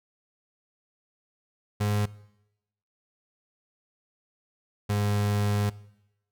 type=tone pair in turn; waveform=35% pulse; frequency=103.83 / 102.93 Hz; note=G#2 / G#2; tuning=0 / -15 cents; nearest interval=unison; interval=15 cents; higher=first; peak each=-22 dBFS; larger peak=neither; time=1.8-2.06 / 4.89-5.7 s; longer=second; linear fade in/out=10 ms; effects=noise-tail reverb RT60 0.9 s tail -21 dB re dry